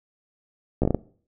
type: slowing click train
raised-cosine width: 2 ms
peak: -8 dBFS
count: 6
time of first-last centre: 0.82-0.947 s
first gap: 14 ms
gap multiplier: 1.3
effects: noise-tail reverb RT60 0.5 s tail -21 dB re dry